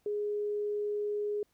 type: tone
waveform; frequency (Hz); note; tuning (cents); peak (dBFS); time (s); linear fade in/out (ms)
sine; 415.3; G#4; 0; -30; 0.06-1.43; 2
effects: pink hiss -73 dBFS RMS until 1.53 s